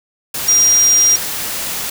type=tone in noise; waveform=sine; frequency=5700 Hz; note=F8; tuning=34 cents sharp; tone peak=-8 dBFS; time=0.48-1.16 s; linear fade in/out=5 ms; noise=white; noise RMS=-22 dBFS; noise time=0.34-1.9 s; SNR=+11 dB; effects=none